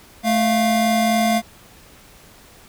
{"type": "tone pair together", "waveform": "square", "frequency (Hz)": [218.5, 699.3], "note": ["A3", "F5"], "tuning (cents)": [-12, 2], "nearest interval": "octave + minor sixth", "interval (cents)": 2014, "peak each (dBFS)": -19, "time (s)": [0.23, 1.42], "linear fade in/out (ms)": 50, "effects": ["pink hiss -47 dBFS RMS until 2.68 s"]}